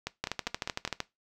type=two click trains; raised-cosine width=0.2 ms; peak=-15 / -13 dBFS; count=5 / 11; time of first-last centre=0.07-0.876 / 0.24-1.003 s; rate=4.96 / 13.1 Hz; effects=noise-tail reverb RT60 0.2 s tail -19 dB re dry